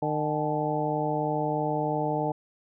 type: harmonic tone with a mistuned harmonic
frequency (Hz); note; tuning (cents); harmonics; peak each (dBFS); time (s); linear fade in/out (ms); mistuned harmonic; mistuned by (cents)
151.9; D#3; -41; 1 / 2 / 3 / 4 / 5 / 6; -32 / -32 / -32 / -32 / -32 / -32; 0.02-2.32; 5; 6; -95
effects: none